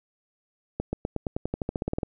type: accelerating click train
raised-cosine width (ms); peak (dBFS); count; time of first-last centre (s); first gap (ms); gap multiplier
2; -14; 16; 0.8-2.032; 130; 0.93
effects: none